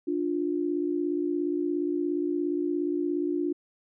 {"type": "tone pair together", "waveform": "sine", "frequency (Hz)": [294.9, 352], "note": ["D4", "F4"], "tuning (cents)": [7, 14], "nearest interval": "minor third", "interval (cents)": 307, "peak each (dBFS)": -28, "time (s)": [0.07, 3.53], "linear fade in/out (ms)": 10, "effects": []}